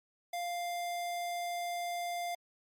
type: tone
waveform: square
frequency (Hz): 698.5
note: F5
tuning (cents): 0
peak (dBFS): -35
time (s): 0.33-2.35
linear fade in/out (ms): 5
effects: MP3 64 kbps